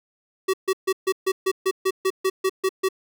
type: tone bursts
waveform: square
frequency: 380 Hz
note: F#4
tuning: 46 cents sharp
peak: -19 dBFS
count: 13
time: 0.48-2.888 s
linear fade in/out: 10 ms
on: 56 ms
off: 140 ms
effects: none